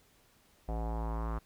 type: tone with low-pass filter sweep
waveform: square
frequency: 56 Hz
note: A1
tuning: 31 cents sharp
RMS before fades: -35 dBFS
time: 0.68-1.39 s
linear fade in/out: 10 ms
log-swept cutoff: 720 to 1200 Hz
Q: 3.6
effects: pink hiss -66 dBFS RMS until 1.45 s